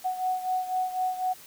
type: beating tone pair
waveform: sine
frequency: 740 / 744 Hz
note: F#5 / F#5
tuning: 0 / +9 cents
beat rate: 4 Hz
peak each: -27 / -32 dBFS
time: 0.04-1.34 s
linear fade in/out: 20 ms
effects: white hiss -49 dBFS RMS until 1.46 s